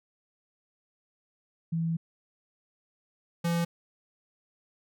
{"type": "tone pair in turn", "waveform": ["sine", "square"], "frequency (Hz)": [164.81, 169.93], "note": ["E3", "F3"], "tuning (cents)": [0, -47], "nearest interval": "minor second", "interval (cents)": 53, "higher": "second", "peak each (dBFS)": -26, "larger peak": "neither", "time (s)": [[1.72, 1.97], [3.44, 3.65]], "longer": "first", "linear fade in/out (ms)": 10, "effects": []}